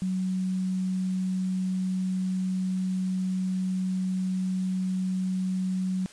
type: tone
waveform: sine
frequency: 186.2 Hz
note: F#3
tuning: 11 cents sharp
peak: -25 dBFS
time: 0.02-6.06 s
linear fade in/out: 0 ms
effects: white hiss -50 dBFS RMS until 6.12 s + resampled to 22050 Hz